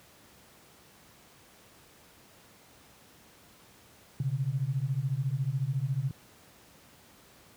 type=beating tone pair; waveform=sine; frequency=127.4 / 141.4 Hz; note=C3 / C#3; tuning=-46 / +35 cents; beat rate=14 Hz; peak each=-30 dBFS; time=4.2-6.11 s; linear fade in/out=2 ms; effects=pink hiss -57 dBFS RMS until 7.56 s + high-pass 80 Hz 12 dB/octave